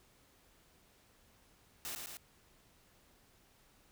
white noise with echo, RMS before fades -42 dBFS, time 1.85-1.95 s, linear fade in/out 0 ms, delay 110 ms, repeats 2, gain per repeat -3 dB, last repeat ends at 2.17 s, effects pink hiss -67 dBFS RMS until 3.91 s

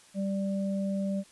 sine tone pair together, 195.87 / 587.3 Hz, G3 / D5, -1 / 0 cents, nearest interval octave + perfect fifth, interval 1901 cents, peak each -28 / -36 dBFS, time 0.14-1.24 s, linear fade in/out 50 ms, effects white hiss -57 dBFS RMS until 1.31 s + resampled to 24000 Hz

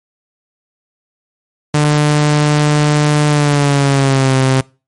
sawtooth tone with pitch glide, 149 to 131.98 Hz, D3 to C3, +25 to +15 cents, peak -5 dBFS, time 1.74-4.61 s, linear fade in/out 5 ms, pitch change -210 cents, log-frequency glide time 3.28-4.34 s, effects noise-tail reverb RT60 0.3 s tail -23 dB re dry + MP3 48 kbps

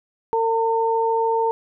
sine tone pair together, 453.9 / 906.8 Hz, A#4 / A#5, -46 / -48 cents, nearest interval octave, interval 1198 cents, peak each -20 dBFS, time 0.33-1.51 s, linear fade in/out 0 ms, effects none

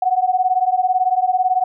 sine beating tone pair, 732 / 750 Hz, F#5 / F#5, -19 / +23 cents, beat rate 18 Hz, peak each -17 dBFS, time 0.02-1.64 s, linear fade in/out 5 ms, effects none

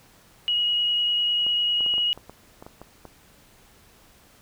sine tone with vibrato, 2898 Hz, F#7, 37 cents flat, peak -20 dBFS, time 0.48-2.13 s, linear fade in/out 0 ms, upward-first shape sine, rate 10 Hz, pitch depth 10 cents each way
clicks, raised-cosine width 1 ms, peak -26 dBFS, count 11, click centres 1.466 / 1.807 / 1.863 / 1.939 / 1.981 / 2.176 / 2.296 / 2.625 / 2.665 / 2.816 / 3.053 s
effects pink hiss -55 dBFS RMS until 4.41 s

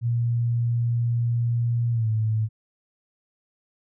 sine tone with pitch glide, 118.3 to 109.74 Hz, A#2 to A2, +26 to -4 cents, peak -20 dBFS, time 0.01-2.49 s, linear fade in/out 50 ms, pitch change -130 cents, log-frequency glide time 1.92-2.08 s, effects none

